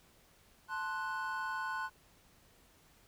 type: chord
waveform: triangle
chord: F# diminished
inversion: first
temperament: equal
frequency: 880 / 1046.5 / 1480 Hz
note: A5 / C6 / F#6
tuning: 0 / 0 / 0 cents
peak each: -40 / -38 / -37 dBFS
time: 0.68-1.9 s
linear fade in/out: 50 ms
effects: pink hiss -65 dBFS RMS until 3.07 s